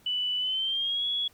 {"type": "tone with pitch glide", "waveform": "sine", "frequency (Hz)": [2977, 3361], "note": ["F#7", "G#7"], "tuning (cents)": [10, 20], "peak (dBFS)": -26, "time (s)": [0.06, 1.28], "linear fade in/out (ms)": 5, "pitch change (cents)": 210, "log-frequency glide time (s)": [0.38, 1.06], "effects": ["pink hiss -60 dBFS RMS until 1.33 s"]}